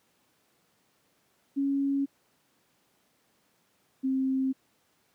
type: tone pair in turn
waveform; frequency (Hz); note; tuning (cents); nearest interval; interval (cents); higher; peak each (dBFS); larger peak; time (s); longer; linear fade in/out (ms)
sine; 277.2 / 264.5; C#4 / C4; 0 / +19; minor second; 81; first; -24; neither; 1.56-2.06 / 4.03-4.53; neither; 20
effects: pink hiss -69 dBFS RMS until 5.14 s + high-pass 150 Hz 12 dB/octave